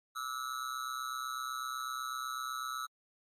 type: tone with amplitude modulation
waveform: square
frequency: 1300 Hz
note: E6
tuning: 24 cents flat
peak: -33 dBFS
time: 0.15-2.87 s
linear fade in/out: 20 ms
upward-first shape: sine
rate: 128 Hz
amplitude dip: 90%
effects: MP3 64 kbps